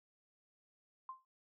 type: tone with exponential decay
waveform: sine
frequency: 1046.5 Hz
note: C6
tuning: in tune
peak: -40 dBFS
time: 1.09-1.25 s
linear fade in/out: 2 ms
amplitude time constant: 33 ms
effects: none